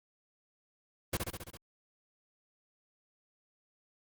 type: noise with echo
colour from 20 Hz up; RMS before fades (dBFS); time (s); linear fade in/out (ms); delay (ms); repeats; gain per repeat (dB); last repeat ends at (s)
pink; -31; 1.13-1.17; 5; 67; 6; -3; 1.572
effects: Opus 32 kbps